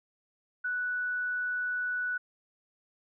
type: tone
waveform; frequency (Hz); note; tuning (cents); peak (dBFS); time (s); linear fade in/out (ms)
sine; 1480; F#6; 0; -29; 0.64-2.18; 10
effects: none